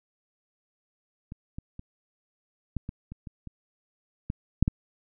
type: clicks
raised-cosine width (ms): 5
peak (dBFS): -26 / -24 / -27 / -17 / -22 / -27 / -27 / -27 / -17 / -6 / -11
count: 11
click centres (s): 1.321 / 1.585 / 1.794 / 2.767 / 2.891 / 3.12 / 3.272 / 3.473 / 4.301 / 4.626 / 4.679
effects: none